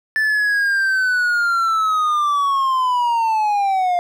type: linear sweep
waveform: triangle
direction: down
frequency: 1760 to 698.5 Hz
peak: -13 dBFS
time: 0.16-3.99 s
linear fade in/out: 0 ms
effects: none